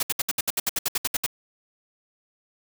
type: noise bursts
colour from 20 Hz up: white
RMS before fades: -24 dBFS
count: 14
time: 0-1.264 s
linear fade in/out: 5 ms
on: 29 ms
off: 66 ms
effects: none